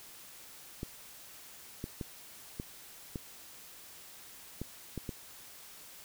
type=clicks; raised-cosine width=3 ms; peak=-24 dBFS; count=8; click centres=0.831 / 1.841 / 2.012 / 2.599 / 3.158 / 4.616 / 4.977 / 5.092 s; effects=white hiss -52 dBFS RMS until 6.04 s